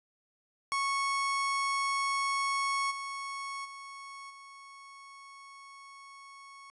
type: tone with level steps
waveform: 30% pulse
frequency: 1103 Hz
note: C#6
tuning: 9 cents flat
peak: -26 / -34 / -41 / -46 dBFS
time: 0.72-6.7 s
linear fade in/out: 0 ms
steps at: 2.9 / 3.64 / 4.29 s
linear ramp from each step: 20 ms
effects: resampled to 24000 Hz